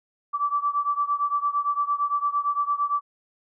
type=beating tone pair; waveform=sine; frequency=1156 / 1164.8 Hz; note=D6 / D6; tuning=-28 / -15 cents; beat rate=8.8 Hz; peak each=-24 / -26 dBFS; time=0.33-3.01 s; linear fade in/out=20 ms; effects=none